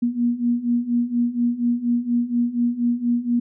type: beating tone pair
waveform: sine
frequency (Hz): 237 / 241.2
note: A#3 / B3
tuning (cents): +29 / -41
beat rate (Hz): 4.2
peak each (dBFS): -23 / -20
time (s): 0.02-3.4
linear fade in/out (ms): 10
effects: none